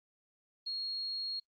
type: tone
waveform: sine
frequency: 4287 Hz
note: C8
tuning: 41 cents sharp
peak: -35 dBFS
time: 0.66-1.4 s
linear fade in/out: 10 ms
effects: noise-tail reverb RT60 0.1 s tail -25 dB re dry + Opus 24 kbps